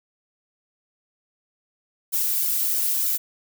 violet noise with flanger, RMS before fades -23 dBFS, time 2.12-3.18 s, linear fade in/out 20 ms, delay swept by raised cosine 1.3 to 2.6 ms, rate 3.1 Hz, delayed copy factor +0.9, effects none

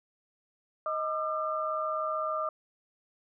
sine tone cluster, 626 / 1201 / 1337 Hz, D#5 / D6 / E6, +10 / +38 / +24 cents, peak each -33 / -31 / -39 dBFS, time 0.86-2.49 s, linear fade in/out 2 ms, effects none

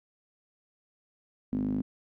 sawtooth tone with band-pass filter, 51 Hz, G#1, 31 cents flat, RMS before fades -30 dBFS, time 1.52-1.82 s, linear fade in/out 10 ms, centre 240 Hz, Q 9.8, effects none

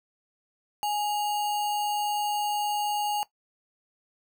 sine tone with sample-and-hold, 830.6 Hz, G#5, in tune, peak -25 dBFS, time 0.83-3.23 s, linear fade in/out 0 ms, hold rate 3675 Hz, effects noise-tail reverb RT60 0.1 s tail -17 dB re dry

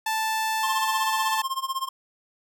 sawtooth tone, 880 Hz, A5, in tune, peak -20 dBFS, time 0.06-1.42 s, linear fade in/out 5 ms
square tone with tremolo, 1062 Hz, C6, 25 cents sharp, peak -24 dBFS, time 0.63-1.89 s, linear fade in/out 5 ms, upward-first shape sine, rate 16 Hz, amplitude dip 90%
effects none

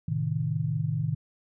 sine chord, A diminished, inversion none, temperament equal, 110 / 130.81 / 155.56 Hz, A2 / C3 / Eb3, 0 / 0 / 0 cents, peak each -31 / -31 / -28 dBFS, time 0.08-1.15 s, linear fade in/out 5 ms, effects none

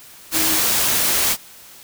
sine tone in noise, 318.5 Hz, D#4, 41 cents sharp, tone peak -26 dBFS, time 0.32-0.6 s, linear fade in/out 50 ms, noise white, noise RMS -18 dBFS, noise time 0.31-1.37 s, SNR -11 dB, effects white hiss -43 dBFS RMS until 1.83 s

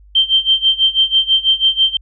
sine tone with tremolo, 3136 Hz, G7, in tune, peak -7 dBFS, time 0.15-1.97 s, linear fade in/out 5 ms, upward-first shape sine, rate 6.1 Hz, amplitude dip 90%, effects added 50 Hz sine -41 dBFS peak until 2.01 s

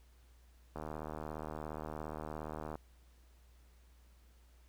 click train, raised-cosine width 1 ms, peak -28 dBFS, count 155, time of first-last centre 0.76-2.755 s, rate 77.2 Hz, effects added 60 Hz sine -60 dBFS peak until 4.68 s + pink hiss -71 dBFS RMS until 4.68 s

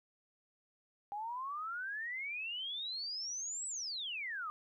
sine exponential two-way sweep, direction up then down, 801 to 8010 to 1185 Hz, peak -38 dBFS, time 1.12-4.5 s, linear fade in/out 0 ms, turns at 3.67 s, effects 13-bit

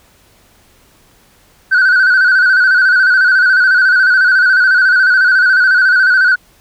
sine tone with vibrato, 1500 Hz, F#6, 23 cents sharp, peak -4 dBFS, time 1.71-6.36 s, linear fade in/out 20 ms, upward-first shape square, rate 14 Hz, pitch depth 50 cents each way, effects tanh soft clip ceiling -5 dBFS + pink hiss -49 dBFS RMS until 6.6 s

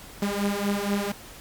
sawtooth beating tone pair, 200.1 / 204.3 Hz, G3 / G#3, +36 / -28 cents, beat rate 4.2 Hz, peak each -23 dBFS, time 0.22-1.12 s, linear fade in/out 5 ms, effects pink hiss -44 dBFS RMS until 1.4 s + MP3 96 kbps

